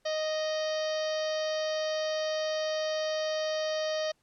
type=harmonic tone with a mistuned harmonic; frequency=622 Hz; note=D#5; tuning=1 cent flat; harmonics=1 / 2 / 3 / 4 / 5 / 6 / 7 / 8 / 9 / 10; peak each=-29 / -43 / -41 / -49 / -42 / -45 / -47 / -44 / -44 / -57 dBFS; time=0.05-4.12 s; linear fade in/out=10 ms; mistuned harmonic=8; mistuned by=-64 cents; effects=pink hiss -72 dBFS RMS until 4.22 s + low-pass 10000 Hz 12 dB/octave